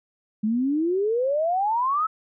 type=exponential sweep; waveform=sine; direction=up; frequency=207.7 to 1318.5 Hz; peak=-20 dBFS; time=0.43-2.07 s; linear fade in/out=10 ms; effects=none